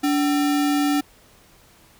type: tone with sample-and-hold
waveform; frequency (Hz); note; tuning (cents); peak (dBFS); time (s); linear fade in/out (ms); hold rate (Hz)
sine; 288.9; D4; -28; -17; 0.03-1.01; 10; 1050
effects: pink hiss -53 dBFS RMS until 1.99 s